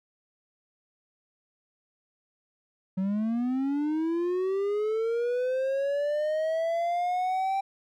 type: linear sweep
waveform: triangle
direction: up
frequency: 185 to 784 Hz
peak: -23 dBFS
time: 2.97-7.61 s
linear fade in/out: 10 ms
effects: none